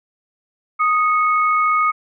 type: tone pair together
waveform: sine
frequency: 1244.5 / 2198 Hz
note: D#6 / C#7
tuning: 0 / -15 cents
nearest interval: minor seventh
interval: 985 cents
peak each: -14 / -22 dBFS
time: 0.79-1.92 s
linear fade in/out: 20 ms
effects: none